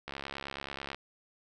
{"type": "click train", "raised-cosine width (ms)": 0.3, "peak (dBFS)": -22, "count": 61, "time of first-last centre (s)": [0.08, 0.946], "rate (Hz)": 69.3, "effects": []}